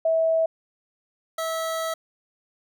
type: tone pair in turn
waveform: sine / 25% pulse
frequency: 650 / 650 Hz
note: E5 / E5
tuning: -24 / -24 cents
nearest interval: unison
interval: 0 cents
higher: neither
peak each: -18 / -22 dBFS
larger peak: first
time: 0.05-0.46 / 1.38-1.94 s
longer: second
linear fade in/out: 5 ms
effects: none